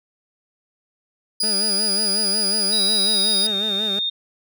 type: tone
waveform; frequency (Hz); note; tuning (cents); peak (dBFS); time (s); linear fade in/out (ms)
35% pulse; 4900; D#8; -27; -17; 1.4-3.47; 5
type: tone with vibrato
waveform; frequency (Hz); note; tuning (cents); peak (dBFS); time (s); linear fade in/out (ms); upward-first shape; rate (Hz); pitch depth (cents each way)
20% pulse; 205.8; G#3; -16; -23; 1.43-3.99; 2; sine; 5.5; 110
type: tone with pitch glide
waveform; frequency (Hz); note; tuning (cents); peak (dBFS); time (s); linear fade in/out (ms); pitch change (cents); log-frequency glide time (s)
sine; 3881 to 3663; B7 to A#7; -31 to -31; -20; 2.72-4.1; 10; -100; 2.92-3.61
effects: none